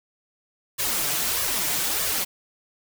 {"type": "noise with flanger", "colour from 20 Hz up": "white", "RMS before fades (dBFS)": -25, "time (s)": [0.78, 2.25], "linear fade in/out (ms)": 20, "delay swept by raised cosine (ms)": [1.7, 6.9], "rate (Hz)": 1.6, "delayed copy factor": 0.8, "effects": []}